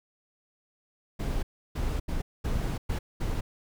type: noise bursts at uneven times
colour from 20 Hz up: brown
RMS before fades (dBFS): -29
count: 6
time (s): 1.19-1.43 / 1.75-2 / 2.08-2.22 / 2.44-2.78 / 2.89-2.99 / 3.2-3.41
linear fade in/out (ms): 10
effects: none